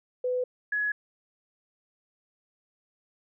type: tone pair in turn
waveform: sine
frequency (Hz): 501 / 1685.2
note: B4 / G#6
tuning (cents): +25 / +25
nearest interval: octave + major sixth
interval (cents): 2100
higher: second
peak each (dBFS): -25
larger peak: neither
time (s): 0.24-0.44 / 0.72-0.92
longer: neither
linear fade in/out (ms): 5
effects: none